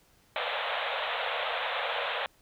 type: band-pass noise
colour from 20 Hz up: pink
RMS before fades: -32 dBFS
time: 0.36-2.26 s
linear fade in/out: 0 ms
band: 480 to 3800 Hz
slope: 96 dB/octave
effects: pink hiss -64 dBFS RMS until 2.41 s